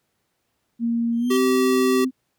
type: tone with pitch glide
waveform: sine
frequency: 233.1 to 258.6 Hz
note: A#3 to C4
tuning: 0 to -20 cents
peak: -19 dBFS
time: 0.79-2.11 s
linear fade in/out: 50 ms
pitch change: +180 cents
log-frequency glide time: 1.18-1.36 s
type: tone with exponential growth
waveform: sawtooth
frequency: 3161 Hz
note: G7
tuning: 14 cents sharp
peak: -27 dBFS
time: 1.12-1.37 s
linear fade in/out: 5 ms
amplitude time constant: 54 ms
type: tone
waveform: square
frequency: 384.9 Hz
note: G4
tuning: 32 cents flat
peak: -19 dBFS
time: 1.3-2.05 s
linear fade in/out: 10 ms
effects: pink hiss -72 dBFS RMS until 2.38 s + high-pass 80 Hz 12 dB/octave